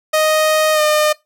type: tone with pitch glide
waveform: sawtooth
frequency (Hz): 622.3 to 607.4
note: D#5 to D#5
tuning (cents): 0 to -42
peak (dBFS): -8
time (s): 0.13-1.13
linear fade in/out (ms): 10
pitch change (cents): -42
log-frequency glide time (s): 0.73-0.81
effects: noise-tail reverb RT60 0.2 s tail -21 dB re dry